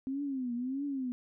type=tone with vibrato; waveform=sine; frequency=261 Hz; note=C4; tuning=4 cents flat; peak=-32 dBFS; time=0.07-1.12 s; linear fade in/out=0 ms; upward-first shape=triangle; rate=1.6 Hz; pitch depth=180 cents each way; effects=none